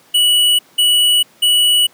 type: tone bursts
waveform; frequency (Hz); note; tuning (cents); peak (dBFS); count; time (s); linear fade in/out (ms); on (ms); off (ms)
square; 2942; F#7; -11; -10; 3; 0.14-1.87; 10; 450; 190
effects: pink hiss -49 dBFS RMS until 1.93 s + high-pass 200 Hz 12 dB/octave